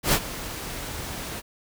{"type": "noise with ADSR envelope", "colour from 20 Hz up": "pink", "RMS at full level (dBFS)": -18, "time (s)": [0.03, 1.42], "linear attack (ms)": 100, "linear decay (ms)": 60, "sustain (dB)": -16, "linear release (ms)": 35, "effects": []}